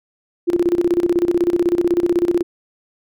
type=tone with tremolo; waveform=sine; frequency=346.9 Hz; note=F4; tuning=12 cents flat; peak=-11 dBFS; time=0.47-2.43 s; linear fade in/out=20 ms; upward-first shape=square; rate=16 Hz; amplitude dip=80%; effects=none

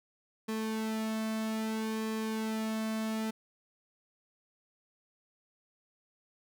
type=tone with flanger; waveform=sawtooth; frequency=220 Hz; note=A3; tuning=in tune; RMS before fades=-34 dBFS; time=0.48-3.31 s; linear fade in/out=10 ms; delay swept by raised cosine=1.4 to 2.12 ms; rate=0.62 Hz; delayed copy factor=-0.7; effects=none

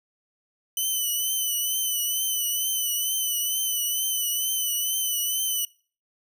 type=tone with vibrato; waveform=5% pulse; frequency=3010 Hz; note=F#7; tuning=29 cents sharp; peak=-16 dBFS; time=0.77-5.65 s; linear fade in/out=2 ms; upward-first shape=triangle; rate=2.2 Hz; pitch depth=54 cents each way; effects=noise-tail reverb RT60 0.4 s tail -23 dB re dry

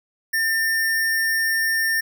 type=tone with sample-and-hold; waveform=sine; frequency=1797 Hz; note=A6; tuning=36 cents sharp; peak=-18 dBFS; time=0.33-2.01 s; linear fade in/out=10 ms; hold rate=7350 Hz; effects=none

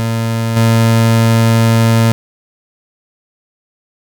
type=tone with level steps; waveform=30% pulse; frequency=114 Hz; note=A#2; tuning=38 cents flat; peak=-11 / -5 dBFS; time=0-2.12 s; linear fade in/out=0 ms; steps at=0.56 s; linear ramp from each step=10 ms; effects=none

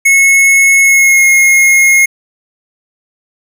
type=tone with pitch glide; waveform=square; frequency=2187 to 2152 Hz; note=C#7 to C7; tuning=-24 to +48 cents; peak=-5 dBFS; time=0.05-2.06 s; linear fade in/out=10 ms; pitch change=-28 cents; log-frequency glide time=0.81-1.25 s; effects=none

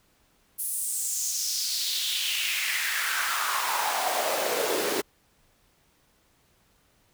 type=noise with high-pass filter sweep; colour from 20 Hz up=pink; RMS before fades=-28 dBFS; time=0.58-5.02 s; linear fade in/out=20 ms; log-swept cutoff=11000 to 350 Hz; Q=3.3; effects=pink hiss -65 dBFS RMS until 7.13 s

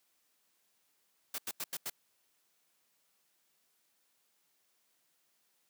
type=noise bursts; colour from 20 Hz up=white; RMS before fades=-38 dBFS; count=5; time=1.34-1.899 s; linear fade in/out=5 ms; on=43 ms; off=86 ms; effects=white hiss -75 dBFS RMS until 5.69 s + high-pass 150 Hz 12 dB/octave

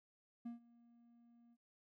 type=tone with ADSR envelope; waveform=triangle; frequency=235.6 Hz; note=A#3; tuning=19 cents sharp; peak=-40 dBFS; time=0.45-1.57 s; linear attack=11 ms; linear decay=130 ms; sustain=-23 dB; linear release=46 ms; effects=noise-tail reverb RT60 0.3 s tail -26 dB re dry

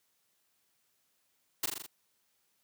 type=noise with echo; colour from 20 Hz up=white; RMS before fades=-31 dBFS; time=1.63-1.66 s; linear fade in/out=5 ms; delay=41 ms; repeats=5; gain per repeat=-3 dB; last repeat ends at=1.865 s; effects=white hiss -75 dBFS RMS until 2.63 s + high-pass 80 Hz 12 dB/octave

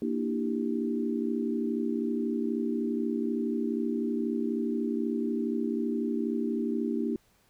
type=chord; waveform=sine; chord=E half-diminished seventh; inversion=second; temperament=equal with one note detuned; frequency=233.1 / 297.1 / 329.6 / 392 Hz; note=Bb3 / D4 / E4 / G4; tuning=0 / +20 / 0 / 0 cents; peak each=-30 / -33 / -35 / -34 dBFS; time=0.02-7.16 s; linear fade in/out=2 ms; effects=pink hiss -66 dBFS RMS until 7.49 s

